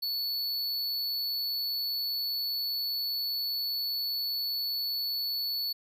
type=tone; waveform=square; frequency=4435 Hz; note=C#8; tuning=in tune; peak=-30 dBFS; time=0.02-5.73 s; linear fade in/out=10 ms; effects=none